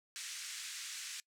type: band-pass noise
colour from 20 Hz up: white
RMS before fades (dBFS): -45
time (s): 0.16-1.2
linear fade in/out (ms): 0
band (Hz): 1600 to 8400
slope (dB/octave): 24
effects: noise-tail reverb RT60 0.1 s tail -23 dB re dry